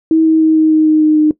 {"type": "tone with pitch steps", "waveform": "sine", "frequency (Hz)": [320.9, 318.7, 316.5, 314.3, 312.1, 310, 307.8, 305.7], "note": ["E4", "D#4", "D#4", "D#4", "D#4", "D#4", "D#4", "D#4"], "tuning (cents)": [-46, 42, 30, 18, 5, -6, -19, -30], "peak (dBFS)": -6, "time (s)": [0.11, 1.31], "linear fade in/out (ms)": 2, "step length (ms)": 150, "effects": ["noise-tail reverb RT60 0.1 s tail -18 dB re dry"]}